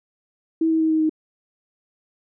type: tone with pitch steps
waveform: sine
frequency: 323.9 / 321.1 / 318.3 / 315.6 / 312.9 Hz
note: E4 / E4 / D#4 / D#4 / D#4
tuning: -30 / -45 / +39 / +25 / +10 cents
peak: -16 dBFS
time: 0.61-1.095 s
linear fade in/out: 5 ms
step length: 97 ms
effects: none